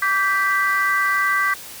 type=chord; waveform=sine; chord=G major; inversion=second; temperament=equal with one note detuned; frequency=1157.8 / 1568 / 1975.5 Hz; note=D6 / G6 / B6; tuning=-25 / 0 / 0 cents; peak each=-20 dBFS; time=0.02-1.54 s; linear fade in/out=5 ms; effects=tanh soft clip ceiling -9 dBFS + white hiss -37 dBFS RMS until 1.8 s